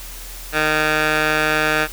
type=tone with band-pass filter; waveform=15% pulse; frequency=154 Hz; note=D#3; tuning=17 cents flat; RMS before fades=-18 dBFS; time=0.52-1.88 s; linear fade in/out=50 ms; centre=1800 Hz; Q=1.2; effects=added 41 Hz sine -34 dBFS peak until 1.92 s + white hiss -36 dBFS RMS until 1.92 s